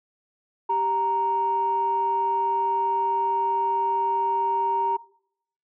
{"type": "tone pair together", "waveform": "sine", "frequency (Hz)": [392, 932.3], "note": ["G4", "A#5"], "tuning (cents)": [0, 0], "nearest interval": "octave + minor third", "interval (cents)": 1500, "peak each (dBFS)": [-30, -20], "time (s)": [0.69, 4.97], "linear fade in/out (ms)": 10, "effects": ["noise-tail reverb RT60 0.7 s tail -22 dB re dry", "tanh soft clip ceiling -14 dBFS"]}